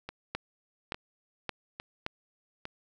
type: two click trains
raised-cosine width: 0.3 ms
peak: -22 / -16 dBFS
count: 4 / 4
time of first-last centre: 0.09-2.654 / 0.35-2.064 s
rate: 1.17 / 1.75 Hz
effects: none